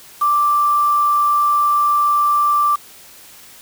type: tone with quantisation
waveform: sine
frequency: 1174.7 Hz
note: D6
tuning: in tune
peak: -12 dBFS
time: 0.21-2.76 s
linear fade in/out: 10 ms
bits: 5
effects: white hiss -42 dBFS RMS until 3.61 s